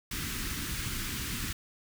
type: band-stop noise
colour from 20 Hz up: pink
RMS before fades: -35 dBFS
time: 0.11-1.53 s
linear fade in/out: 5 ms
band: 320 to 1300 Hz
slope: 24 dB/octave
effects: none